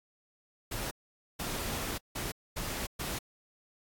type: noise bursts at uneven times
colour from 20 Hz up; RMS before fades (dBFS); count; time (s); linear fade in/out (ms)
pink; -36; 5; 0.71-0.91 / 1.39-1.98 / 2.15-2.32 / 2.56-2.87 / 2.99-3.19; 10
effects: AAC 64 kbps